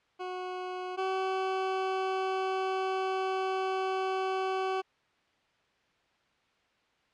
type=tone pair in turn; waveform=20% pulse; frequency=366.6 / 379.3 Hz; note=F#4 / F#4; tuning=-16 / +43 cents; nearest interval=minor second; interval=59 cents; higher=second; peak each=-30 / -24 dBFS; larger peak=second; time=0.19-0.97 / 0.97-4.82 s; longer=second; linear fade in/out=20 ms; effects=white hiss -69 dBFS RMS until 7.13 s + low-pass 3000 Hz 12 dB/octave